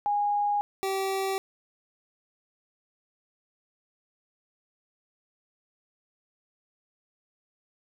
sine / 25% pulse tone pair in turn, 822 / 386.4 Hz, G#5 / G4, -18 / -25 cents, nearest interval octave + minor second, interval 1307 cents, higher first, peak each -23 dBFS, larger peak neither, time 0.06-0.61 / 0.83-1.38 s, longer neither, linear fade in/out 0 ms, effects none

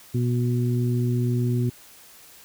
harmonic tone, 121.9 Hz, B2, 22 cents flat, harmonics 1 / 2 / 3, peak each -21 / -27 / -31 dBFS, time 0.14-1.7 s, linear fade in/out 10 ms, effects white hiss -49 dBFS RMS until 2.44 s

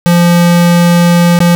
square tone with dropouts, 173.1 Hz, F3, 15 cents flat, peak -5 dBFS, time 0.06-1.55 s, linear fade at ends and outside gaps 0 ms, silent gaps 1.389-1.404 s, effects none

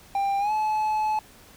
triangle tone with pitch glide, 793 to 859.8 Hz, G5 to A5, +20 to -40 cents, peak -20 dBFS, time 0.15-1.19 s, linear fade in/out 2 ms, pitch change +140 cents, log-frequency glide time 0.39-0.52 s, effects pink hiss -51 dBFS RMS until 1.56 s

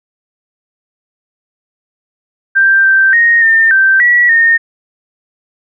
sine tone with pitch steps, 1576 / 1563 / 1864 / 1807 / 1560 / 1935 / 1837 Hz, G6 / G6 / A#6 / A6 / G6 / B6 / A#6, +9 / -6 / -1 / +46 / -9 / -36 / -26 cents, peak -5 dBFS, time 2.55-4.58 s, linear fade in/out 20 ms, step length 290 ms, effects none

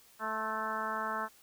harmonic tone with a mistuned harmonic, 219.3 Hz, A3, 6 cents flat, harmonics 1 / 2 / 3 / 4 / 5 / 6 / 7 / 8, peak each -45 / -46 / -42 / -40 / -38 / -38 / -41 / -45 dBFS, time 0.19-1.29 s, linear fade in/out 50 ms, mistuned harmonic 5, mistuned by -25 cents, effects white hiss -61 dBFS RMS until 1.42 s

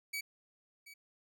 sawtooth tone with echo, 2276 Hz, C#7, 45 cents sharp, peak -33 dBFS, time 0.13-0.21 s, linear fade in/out 10 ms, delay 730 ms, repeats 1, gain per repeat -15 dB, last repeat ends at 0.94 s, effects none

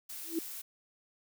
blue noise, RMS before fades -43 dBFS, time 0.09-0.62 s, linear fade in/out 10 ms
sine tone with exponential growth, 329.6 Hz, E4, in tune, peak -26 dBFS, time 0.23-0.39 s, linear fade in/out 5 ms, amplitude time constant 33 ms
effects none

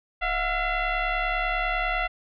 sine tone with frequency modulation, 654 Hz, E5, 14 cents flat, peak -23 dBFS, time 0.21-2.08 s, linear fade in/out 20 ms, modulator 689 Hz, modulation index 3, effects none

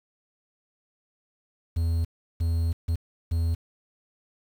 triangle tone bursts at uneven times, 83.1 Hz, E2, 15 cents sharp, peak -20 dBFS, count 4, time 1.76-2.05 / 2.4-2.73 / 2.88-2.96 / 3.31-3.55 s, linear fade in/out 10 ms, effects 8-bit

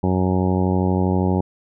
harmonic tone, 92.5 Hz, F#2, in tune, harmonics 1 / 2 / 3 / 4 / 5 / 6 / 7 / 8 / 9 / 10, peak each -21 / -20 / -25 / -25 / -30 / -31 / -36 / -35 / -29 / -35 dBFS, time 0.03-1.41 s, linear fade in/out 5 ms, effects none

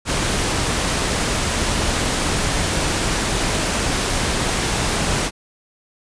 pink noise, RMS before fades -20 dBFS, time 0.05-5.31 s, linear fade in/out 50 ms, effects resampled to 22050 Hz

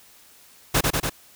pink noise with echo, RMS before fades -19 dBFS, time 0.74-0.81 s, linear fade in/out 10 ms, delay 96 ms, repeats 3, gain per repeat -2 dB, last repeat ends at 1.098 s, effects white hiss -52 dBFS RMS until 1.35 s

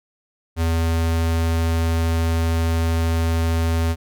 square tone, 82.41 Hz, E2, in tune, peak -18 dBFS, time 0.56-3.96 s, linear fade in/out 50 ms, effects none

